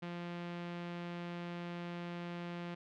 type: tone with low-pass filter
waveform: sawtooth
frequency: 173.5 Hz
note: F3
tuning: 11 cents flat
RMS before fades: -43 dBFS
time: 0.02-2.75 s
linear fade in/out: 10 ms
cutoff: 3000 Hz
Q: 1.3
effects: none